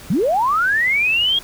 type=linear sweep; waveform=sine; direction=up; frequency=141.7 to 3297 Hz; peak=-14 dBFS; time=0.1-1.39 s; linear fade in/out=5 ms; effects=pink hiss -39 dBFS RMS until 1.43 s